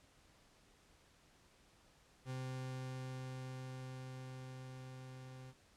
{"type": "tone with level ramp", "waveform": "40% pulse", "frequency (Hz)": 129.6, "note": "C3", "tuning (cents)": -16, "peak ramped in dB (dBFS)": [-40, -50], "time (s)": [2.25, 5.54], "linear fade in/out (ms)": 50, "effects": ["pink hiss -68 dBFS RMS until 5.76 s", "low-pass 9000 Hz 12 dB/octave"]}